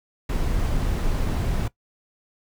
brown noise, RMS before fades -23 dBFS, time 0.29-1.68 s, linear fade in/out 5 ms, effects noise-tail reverb RT60 0.1 s tail -19 dB re dry

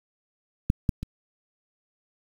clicks, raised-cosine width 5 ms, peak -7 / -9 / -19 dBFS, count 3, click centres 0.701 / 0.892 / 1.03 s, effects 7-bit

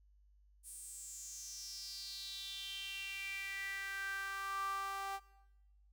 sawtooth tone with high-pass filter sweep, 392 Hz, G4, in tune, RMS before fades -44 dBFS, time 0.63-5.2 s, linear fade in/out 50 ms, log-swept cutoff 9400 to 880 Hz, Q 6.1, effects noise-tail reverb RT60 1.0 s tail -19 dB re dry + added 50 Hz sine -64 dBFS peak until 5.92 s

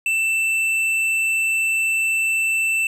triangle tone with tanh clipping, 2664 Hz, E7, 18 cents sharp, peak -19 dBFS, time 0.06-2.87 s, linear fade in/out 2 ms, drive 13 dB, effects none

